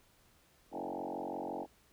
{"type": "tone with frequency modulation", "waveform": "sine", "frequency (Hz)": 554.4, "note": "C#5", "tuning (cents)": 0, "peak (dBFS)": -37, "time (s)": [0.71, 1.67], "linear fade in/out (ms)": 50, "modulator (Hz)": 45.7, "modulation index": 6.8, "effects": ["pink hiss -67 dBFS RMS until 1.92 s"]}